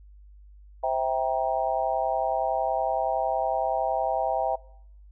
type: chord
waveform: sine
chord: C dominant seventh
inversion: none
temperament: just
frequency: 523.3 / 654.1 / 784.9 / 941.9 Hz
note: C5 / E5 / G5 / Bb5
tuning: 0 / -14 / +2 / +18 cents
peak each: -31 / -27 / -27 / -32 dBFS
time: 0.83-4.56 s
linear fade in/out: 10 ms
effects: noise-tail reverb RT60 0.7 s tail -22 dB re dry + added 50 Hz sine -47 dBFS peak until 5.11 s